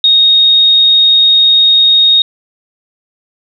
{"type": "tone", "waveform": "sine", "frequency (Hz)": 3729, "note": "A#7", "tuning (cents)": 0, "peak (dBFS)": -4, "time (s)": [0.04, 2.22], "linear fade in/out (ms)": 2, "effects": []}